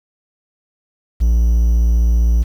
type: tone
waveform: triangle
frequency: 57.6 Hz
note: A#1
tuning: 20 cents flat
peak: -8 dBFS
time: 1.2-2.44 s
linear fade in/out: 20 ms
effects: 7-bit